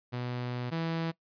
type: tone pair in turn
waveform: sawtooth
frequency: 123.2 / 164.45 Hz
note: B2 / E3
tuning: -4 / -4 cents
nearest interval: perfect fourth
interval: 500 cents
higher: second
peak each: -29 / -26 dBFS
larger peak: second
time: 0.12-0.71 / 0.71-1.12 s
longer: first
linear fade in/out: 20 ms
effects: noise-tail reverb RT60 0.1 s tail -21 dB re dry + resampled to 11025 Hz